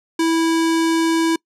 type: tone with low-pass filter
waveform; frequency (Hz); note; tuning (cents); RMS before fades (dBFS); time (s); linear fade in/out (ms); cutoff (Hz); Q
square; 327.9; E4; -9; -17; 0.19-1.36; 5; 9100; 0.97
effects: noise-tail reverb RT60 0.1 s tail -26 dB re dry